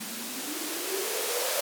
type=noise with band-pass filter sweep; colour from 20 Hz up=violet; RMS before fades=-32 dBFS; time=0-1.61 s; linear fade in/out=10 ms; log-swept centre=210 to 570 Hz; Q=9; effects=none